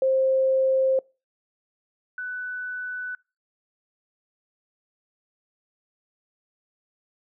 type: tone pair in turn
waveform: sine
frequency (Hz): 528 / 1493.4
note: C5 / F#6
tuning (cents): +16 / +16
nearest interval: octave + tritone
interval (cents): 1800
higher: second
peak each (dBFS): -18 / -29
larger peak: first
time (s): 0.02-0.99 / 2.18-3.15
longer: neither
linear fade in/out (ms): 2
effects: noise-tail reverb RT60 0.3 s tail -25 dB re dry